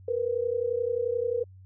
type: tone pair together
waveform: sine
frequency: 463.7 / 495.1 Hz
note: A#4 / B4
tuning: -9 / +4 cents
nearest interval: minor second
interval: 113 cents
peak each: -28 / -28 dBFS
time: 0.08-1.44 s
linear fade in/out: 5 ms
effects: added 94 Hz sine -47 dBFS peak until 1.65 s

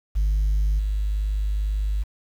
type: tone with level steps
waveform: sine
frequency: 51.1 Hz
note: G#1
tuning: 27 cents flat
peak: -16 / -20 dBFS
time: 0.15-2.04 s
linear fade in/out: 20 ms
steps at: 0.79 s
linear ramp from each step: 5 ms
effects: tanh soft clip ceiling -16 dBFS + 8-bit

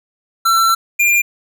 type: tone pair in turn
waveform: square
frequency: 1346 / 2398 Hz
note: E6 / D7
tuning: +36 / +36 cents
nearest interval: minor seventh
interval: 1000 cents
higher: second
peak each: -11 dBFS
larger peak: neither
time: 0.45-0.75 / 0.99-1.22 s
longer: first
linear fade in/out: 10 ms
effects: none

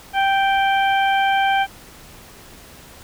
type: harmonic tone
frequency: 783 Hz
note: G5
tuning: 2 cents flat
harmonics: 1 / 2 / 3 / 4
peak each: -16 / -22 / -26 / -28 dBFS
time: 0.13-1.67 s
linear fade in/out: 50 ms
effects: pink hiss -43 dBFS RMS until 3.03 s

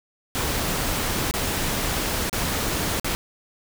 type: noise with dropouts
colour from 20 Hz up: pink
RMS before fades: -25 dBFS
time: 0.35-3.15 s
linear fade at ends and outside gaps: 0 ms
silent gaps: 1.311-1.339 / 2.296-2.329 / 2.998-3.045 s
effects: none

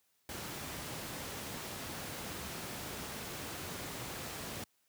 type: noise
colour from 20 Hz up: pink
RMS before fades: -42 dBFS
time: 0.29-4.64 s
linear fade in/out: 2 ms
effects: white hiss -75 dBFS RMS until 4.88 s + high-pass 80 Hz 12 dB/octave

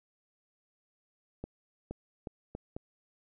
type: accelerating click train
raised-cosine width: 2 ms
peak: -25 dBFS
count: 5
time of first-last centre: 1.44-2.765 s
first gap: 470 ms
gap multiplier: 0.77
effects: none

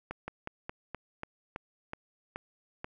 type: slowing click train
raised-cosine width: 0.5 ms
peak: -22 dBFS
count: 10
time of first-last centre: 0.11-2.845 s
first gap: 170 ms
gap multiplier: 1.14
effects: none

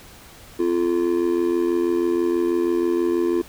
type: tone with amplitude modulation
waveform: triangle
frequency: 345.1 Hz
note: F4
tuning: 21 cents flat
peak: -12 dBFS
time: 0.59-3.42 s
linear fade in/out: 10 ms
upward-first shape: sine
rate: 86.2 Hz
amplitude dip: 85%
effects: pink hiss -45 dBFS RMS until 3.48 s

